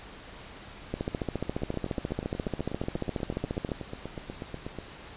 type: two click trains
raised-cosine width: 2 ms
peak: -22 / -16 dBFS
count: 27 / 41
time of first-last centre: 1.62-4.787 / 0.94-3.718 s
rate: 8.21 / 14.4 Hz
effects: pink hiss -46 dBFS RMS until 5.16 s + resampled to 8000 Hz